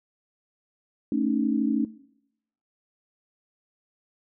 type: tone cluster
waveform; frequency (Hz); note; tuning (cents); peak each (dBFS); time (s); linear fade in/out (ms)
sine; 221.2 / 275.5 / 307.6; A3 / C#4 / D#4; +9 / -11 / -20; -27 / -25 / -28; 1.12-1.85; 2
effects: noise-tail reverb RT60 0.8 s tail -19 dB re dry